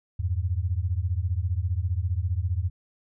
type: beating tone pair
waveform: sine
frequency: 83.2 / 98.2 Hz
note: E2 / G2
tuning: +17 / +4 cents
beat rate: 15 Hz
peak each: -26 / -27 dBFS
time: 0.19-2.7 s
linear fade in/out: 10 ms
effects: none